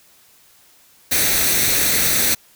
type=noise with comb filter; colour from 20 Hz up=white; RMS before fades=-17 dBFS; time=1.11-2.35 s; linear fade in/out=10 ms; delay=0.49 ms; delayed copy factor=+0.55; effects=white hiss -52 dBFS RMS until 2.55 s